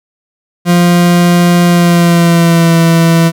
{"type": "tone with pitch glide", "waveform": "40% pulse", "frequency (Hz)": [174.61, 166.15], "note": ["F3", "E3"], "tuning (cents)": [0, 14], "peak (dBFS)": -4, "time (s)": [0.65, 3.32], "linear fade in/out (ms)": 50, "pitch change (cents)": -86, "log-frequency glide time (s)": [1.65, 2.79], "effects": []}